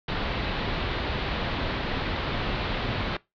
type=low-pass noise; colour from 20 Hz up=pink; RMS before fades=-29 dBFS; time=0.08-3.17 s; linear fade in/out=5 ms; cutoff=4200 Hz; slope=48 dB/octave; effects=noise-tail reverb RT60 0.2 s tail -21 dB re dry

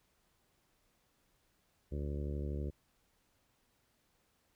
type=harmonic tone; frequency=72.3 Hz; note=D2; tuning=27 cents flat; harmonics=1 / 2 / 3 / 4 / 5 / 6 / 7 / 8; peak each=-37 / -43 / -47 / -49 / -47 / -51 / -52 / -56 dBFS; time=1.91-2.71 s; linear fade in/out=20 ms; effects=pink hiss -75 dBFS RMS until 4.55 s

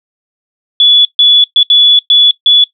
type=tone bursts at uneven times; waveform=sine; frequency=3425 Hz; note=A7; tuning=47 cents flat; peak=-3 dBFS; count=6; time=0.8-1.05 / 1.19-1.44 / 1.56-1.63 / 1.7-1.99 / 2.1-2.31 / 2.46-2.64 s; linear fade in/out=2 ms; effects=noise-tail reverb RT60 0.1 s tail -17 dB re dry

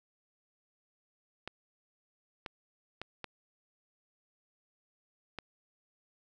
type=clicks; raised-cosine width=0.3 ms; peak=-23 dBFS; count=5; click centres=1.476 / 2.462 / 3.016 / 3.243 / 5.387 s; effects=none

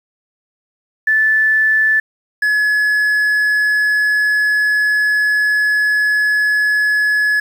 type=tone pair in turn; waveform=sine / triangle; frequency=1749 / 1699.2 Hz; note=A6 / G#6; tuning=-11 / +39 cents; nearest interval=minor second; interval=50 cents; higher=first; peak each=-10 dBFS; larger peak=neither; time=1.07-2 / 2.42-7.4 s; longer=second; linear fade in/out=5 ms; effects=7-bit

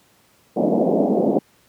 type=band-pass noise; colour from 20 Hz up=pink; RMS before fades=-18 dBFS; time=0.56-1.39 s; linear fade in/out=10 ms; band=180 to 720 Hz; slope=48 dB/octave; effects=pink hiss -57 dBFS RMS until 1.68 s + high-pass 100 Hz 12 dB/octave

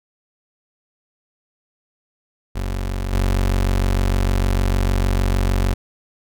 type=tone with level steps; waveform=30% pulse; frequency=46.56 Hz; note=F#1; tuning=12 cents sharp; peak=-19 / -13 dBFS; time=2.55-5.74 s; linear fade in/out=10 ms; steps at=3.12 s; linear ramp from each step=20 ms; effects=none

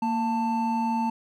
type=tone pair together; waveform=triangle; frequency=230.7 / 887.8 Hz; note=A#3 / A5; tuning=-18 / +15 cents; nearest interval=octave + major seventh; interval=2333 cents; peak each=-24 dBFS; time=0.02-1.1 s; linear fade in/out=5 ms; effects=none

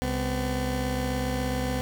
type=tone pair together; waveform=20% pulse; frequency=67.35 / 252.6 Hz; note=C#2 / B3; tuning=-49 / +39 cents; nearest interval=octave + major seventh; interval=2288 cents; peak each=-24 dBFS; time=0.02-1.81 s; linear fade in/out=0 ms; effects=none

